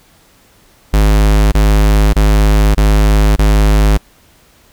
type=tone bursts; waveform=square; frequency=51.91 Hz; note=G#1; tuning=in tune; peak=-7 dBFS; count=5; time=0.93-3.976 s; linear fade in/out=10 ms; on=590 ms; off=24 ms; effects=pink hiss -48 dBFS RMS until 4.72 s